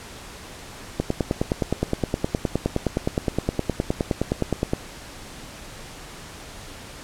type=click train; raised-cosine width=2 ms; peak=-7 dBFS; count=37; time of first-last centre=1-4.734 s; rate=9.64 Hz; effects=pink hiss -40 dBFS RMS until 7.03 s + low-pass 10000 Hz 12 dB/octave